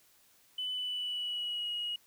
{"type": "tone with pitch glide", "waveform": "sine", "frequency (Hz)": [3003, 2894], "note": ["F#7", "F#7"], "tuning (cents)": [25, -39], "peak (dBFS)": -32, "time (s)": [0.58, 1.96], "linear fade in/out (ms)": 5, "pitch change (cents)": -64, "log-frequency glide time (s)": [0.7, 1.7], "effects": ["tanh soft clip ceiling -29 dBFS", "white hiss -65 dBFS RMS until 2.06 s"]}